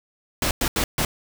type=noise bursts at uneven times; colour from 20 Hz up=pink; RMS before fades=-22 dBFS; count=4; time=0.42-0.51 / 0.61-0.68 / 0.76-0.84 / 0.98-1.05 s; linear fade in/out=2 ms; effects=none